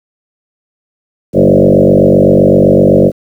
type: tone with frequency modulation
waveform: sine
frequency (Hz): 360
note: F#4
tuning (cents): -47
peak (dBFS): -3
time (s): 1.33-3.12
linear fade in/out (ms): 50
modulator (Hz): 47.8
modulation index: 4.8
effects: 7-bit